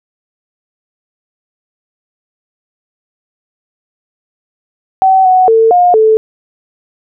sine tone with pitch steps, 762 / 742 / 449.5 / 713 / 438.1 Hz, G5 / F#5 / A4 / F5 / A4, -49 / +5 / +37 / +36 / -7 cents, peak -4 dBFS, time 5.02-6.17 s, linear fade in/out 0 ms, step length 230 ms, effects none

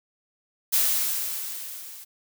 blue noise with level ramp, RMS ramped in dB -20 to -43 dBFS, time 0.72-2.05 s, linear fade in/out 20 ms, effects none

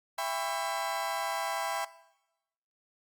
35% pulse chord, C# half-diminished seventh, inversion first, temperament just, 665.2 / 798.3 / 997.9 / 1108.7 Hz, E5 / G5 / B5 / C#6, +16 / +31 / +18 / 0 cents, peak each -35 / -34 / -35 / -39 dBFS, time 0.18-1.85 s, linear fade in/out 5 ms, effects noise-tail reverb RT60 1.0 s tail -19 dB re dry + Opus 48 kbps

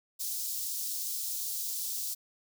white high-pass noise, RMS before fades -35 dBFS, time 0.19-2.15 s, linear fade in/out 20 ms, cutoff 4400 Hz, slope 24 dB/octave, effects none

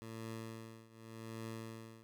15% pulse tone with tremolo, 112.5 Hz, A2, 39 cents sharp, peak -36 dBFS, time 0.02-2.03 s, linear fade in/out 0 ms, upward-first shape triangle, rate 0.86 Hz, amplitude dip 90%, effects none

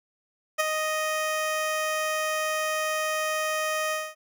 15% pulse tone with ADSR envelope, 622.3 Hz, D#5, in tune, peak -13 dBFS, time 0.58-4.15 s, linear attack 21 ms, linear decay 18 ms, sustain -6 dB, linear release 230 ms, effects none

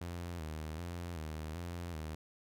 sawtooth tone with vibrato, 82.2 Hz, E2, 4 cents flat, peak -36 dBFS, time 0.01-2.15 s, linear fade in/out 5 ms, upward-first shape square, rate 1.3 Hz, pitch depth 92 cents each way, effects none

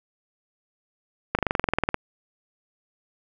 slowing click train, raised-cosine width 0.5 ms, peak -6 dBFS, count 14, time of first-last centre 1.35-1.943 s, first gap 38 ms, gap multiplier 1.03, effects none

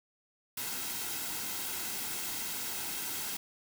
white noise with comb filter, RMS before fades -37 dBFS, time 0.57-3.37 s, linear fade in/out 5 ms, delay 1.7 ms, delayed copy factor -0.5, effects none

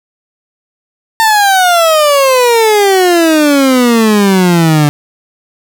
30% pulse exponential sweep, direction down, 907 to 144.9 Hz, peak -3 dBFS, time 1.2-4.89 s, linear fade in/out 0 ms, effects none

